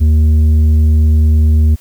sine tone with tanh clipping, 77.4 Hz, D#2, 9 cents flat, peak -7 dBFS, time 0-1.76 s, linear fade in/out 20 ms, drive 6 dB, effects white hiss -46 dBFS RMS until 1.8 s

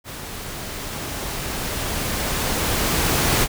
pink noise with level ramp, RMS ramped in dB -34 to -18 dBFS, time 0.04-3.48 s, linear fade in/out 50 ms, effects none

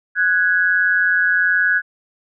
sine tone pair together, 1480 / 1661.2 Hz, F#6 / G#6, 0 / 0 cents, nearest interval major second, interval 200 cents, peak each -16 dBFS, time 0.15-1.82 s, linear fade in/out 50 ms, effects none

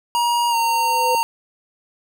square tone with pitch glide, 950 to 921.4 Hz, A#5 to A#5, +33 to -20 cents, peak -17 dBFS, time 0.15-1.23 s, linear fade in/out 0 ms, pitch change -53 cents, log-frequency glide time 0.5-0.55 s
sine tone with exponential growth, 504 Hz, B4, 35 cents sharp, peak -18 dBFS, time 0.36-1.15 s, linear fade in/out 1 ms, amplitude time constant 170 ms
effects none

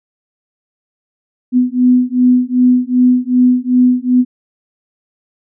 sine beating tone pair, 248.6 / 251.2 Hz, B3 / B3, +12 / +30 cents, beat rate 2.6 Hz, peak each -11 dBFS, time 1.52-4.25 s, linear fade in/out 50 ms, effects none

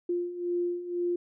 sine beating tone pair, 349.2 / 351.2 Hz, F4 / F4, 0 / +10 cents, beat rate 2 Hz, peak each -34 / -29 dBFS, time 0.09-1.16 s, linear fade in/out 5 ms, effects none

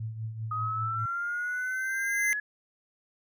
sine tone with tremolo, 110.9 Hz, A2, 14 cents sharp, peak -30 dBFS, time 0-1.06 s, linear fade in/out 5 ms, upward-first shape triangle, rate 5.1 Hz, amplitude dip 65%
sine exponential sweep, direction up, 1247 to 1700 Hz, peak -29 dBFS, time 0.51-2.4 s, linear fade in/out 5 ms
square tone with exponential growth, 2063 Hz, C7, 25 cents flat, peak -24 dBFS, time 0.99-2.33 s, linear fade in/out 0 ms, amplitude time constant 290 ms
effects none

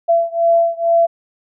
sine beating tone pair, 673 / 675.2 Hz, E5 / E5, +36 / +41 cents, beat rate 2.2 Hz, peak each -14 / -15 dBFS, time 0.08-1.07 s, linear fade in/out 20 ms, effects none

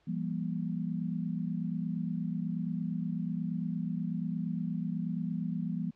sine tone cluster, 169.2 / 197.6 / 238.8 Hz, E3 / G3 / A#3, +45 / +14 / +42 cents, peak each -34 / -36 / -37 dBFS, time 0.07-5.91 s, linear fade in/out 10 ms, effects pink hiss -70 dBFS RMS until 5.95 s + low-pass 4000 Hz 12 dB/octave

